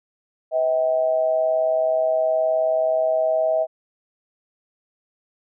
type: tone with amplitude modulation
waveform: sine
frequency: 640 Hz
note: D#5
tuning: 49 cents sharp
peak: -14 dBFS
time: 0.51-3.67 s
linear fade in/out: 50 ms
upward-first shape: sine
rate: 139 Hz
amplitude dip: 65%
effects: none